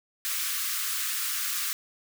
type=high-pass noise; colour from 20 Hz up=white; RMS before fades=-30 dBFS; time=0.25-1.73 s; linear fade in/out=0 ms; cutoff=1100 Hz; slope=96 dB/octave; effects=none